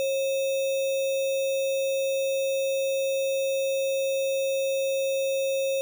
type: tone with sample-and-hold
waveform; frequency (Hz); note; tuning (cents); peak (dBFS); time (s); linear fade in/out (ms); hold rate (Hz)
sine; 541; C#5; -42; -23; 0-5.81; 0; 3150
effects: none